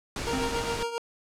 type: noise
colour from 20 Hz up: pink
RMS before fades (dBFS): -33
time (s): 0.16-0.83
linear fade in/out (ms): 2
type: tone with tremolo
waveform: 25% pulse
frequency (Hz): 467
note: A#4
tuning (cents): +3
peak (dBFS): -23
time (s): 0.27-0.98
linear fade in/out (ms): 0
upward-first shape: triangle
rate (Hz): 7.4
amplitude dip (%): 70
type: tone with exponential decay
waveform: square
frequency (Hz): 261.6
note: C4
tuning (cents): 0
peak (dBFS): -28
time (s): 0.33-0.98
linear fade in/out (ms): 2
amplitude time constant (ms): 140
effects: low-pass 8000 Hz 12 dB/octave